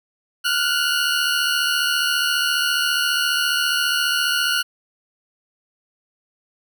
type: tone pair together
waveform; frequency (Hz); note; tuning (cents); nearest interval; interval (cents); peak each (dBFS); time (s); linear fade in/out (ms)
20% pulse; 1405.3 / 1480; F6 / F#6; +10 / 0; minor second; 90; -16; 0.44-4.63; 20
effects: none